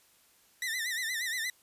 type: tone with vibrato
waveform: sawtooth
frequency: 1900 Hz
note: A#6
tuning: 33 cents sharp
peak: -28 dBFS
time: 0.62-1.5 s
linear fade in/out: 2 ms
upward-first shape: sine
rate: 8.5 Hz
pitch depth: 120 cents each way
effects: white hiss -64 dBFS RMS until 1.62 s + resampled to 32000 Hz

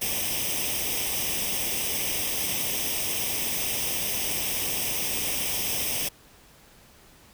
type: noise with comb filter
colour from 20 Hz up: white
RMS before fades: -28 dBFS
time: 0.01-6.09 s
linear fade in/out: 10 ms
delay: 0.35 ms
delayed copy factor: +0.75
effects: pink hiss -54 dBFS RMS until 7.33 s

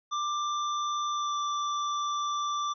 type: tone with pitch glide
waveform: square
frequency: 1183 to 1173.5 Hz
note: D6 to D6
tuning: +12 to -2 cents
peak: -29 dBFS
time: 0.11-2.74 s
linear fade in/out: 20 ms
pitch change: -14 cents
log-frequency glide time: 1.12-1.36 s
effects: resampled to 16000 Hz

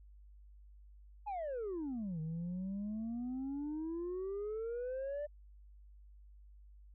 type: exponential two-way sweep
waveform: sine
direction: down then up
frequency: 865 to 155.56 to 598 Hz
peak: -35 dBFS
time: 1.26-5.27 s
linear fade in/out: 20 ms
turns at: 2.2 s
effects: tanh soft clip ceiling -36 dBFS + added 50 Hz sine -55 dBFS peak until 6.94 s

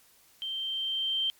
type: tone with level ramp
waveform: sine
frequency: 3136 Hz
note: G7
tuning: in tune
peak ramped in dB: -32 to -25 dBFS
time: 0.42-1.3 s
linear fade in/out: 0 ms
effects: white hiss -61 dBFS RMS until 1.39 s + MP3 96 kbps

